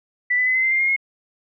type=tone with pitch steps; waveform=sine; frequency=1975.5 / 2001 / 2026 / 2052 / 2079 / 2105 / 2132 / 2159 Hz; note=B6 / B6 / B6 / C7 / C7 / C7 / C7 / C#7; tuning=0 / +22 / +44 / -34 / -12 / +10 / +32 / -46 cents; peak=-16 dBFS; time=0.3-0.964 s; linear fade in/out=10 ms; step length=83 ms; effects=none